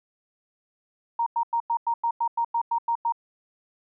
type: tone bursts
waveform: sine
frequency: 932.3 Hz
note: A#5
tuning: in tune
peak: -21 dBFS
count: 12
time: 1.19-3.123 s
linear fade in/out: 5 ms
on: 74 ms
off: 95 ms
effects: none